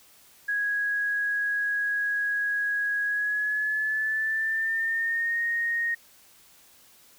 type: tone with pitch glide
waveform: sine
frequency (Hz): 1658 to 1861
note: G#6 to A#6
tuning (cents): -3 to -3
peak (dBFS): -24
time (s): 0.48-5.95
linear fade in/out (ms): 10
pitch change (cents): +200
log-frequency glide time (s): 3.04-5.41
effects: white hiss -56 dBFS RMS until 7.18 s